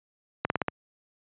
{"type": "slowing click train", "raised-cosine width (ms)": 0.5, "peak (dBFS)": -10, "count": 5, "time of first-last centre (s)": [0.45, 0.683], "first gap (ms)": 51, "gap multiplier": 1.09, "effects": ["high-pass 100 Hz 12 dB/octave", "resampled to 8000 Hz"]}